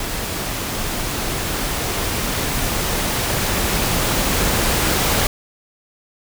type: noise with level ramp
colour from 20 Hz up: pink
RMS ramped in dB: -25 to -17 dBFS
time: 0-5.27 s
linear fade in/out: 2 ms
effects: none